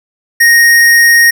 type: tone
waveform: square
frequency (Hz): 1864.7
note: A#6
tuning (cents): 0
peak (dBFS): -4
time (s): 0.4-1.31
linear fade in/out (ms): 10
effects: none